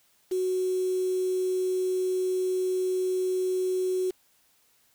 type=tone with quantisation; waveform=sine; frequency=370 Hz; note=F#4; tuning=in tune; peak=-24 dBFS; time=0.31-4.11 s; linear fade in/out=10 ms; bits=7; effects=white hiss -65 dBFS RMS until 4.94 s